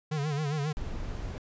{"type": "tone with vibrato", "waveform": "square", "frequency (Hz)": 148, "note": "D3", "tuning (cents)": 14, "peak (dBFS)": -29, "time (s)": [0.11, 0.73], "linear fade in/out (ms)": 10, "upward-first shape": "sine", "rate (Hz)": 7.4, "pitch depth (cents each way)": 100}
{"type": "noise", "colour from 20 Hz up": "brown", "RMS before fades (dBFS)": -35, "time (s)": [0.77, 1.38], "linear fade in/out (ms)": 0}
{"effects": ["resampled to 16000 Hz"]}